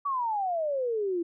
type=exponential sweep; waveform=sine; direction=down; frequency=1157 to 331.4 Hz; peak=-26 dBFS; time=0.05-1.23 s; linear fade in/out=10 ms; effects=none